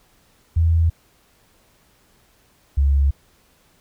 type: tone pair in turn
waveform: sine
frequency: 82.41 / 69.54 Hz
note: E2 / C#2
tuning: 0 / +6 cents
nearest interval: minor third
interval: 294 cents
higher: first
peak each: -13 dBFS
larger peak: neither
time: 0.56-0.9 / 2.77-3.11 s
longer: neither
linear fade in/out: 10 ms
effects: pink hiss -58 dBFS RMS until 3.8 s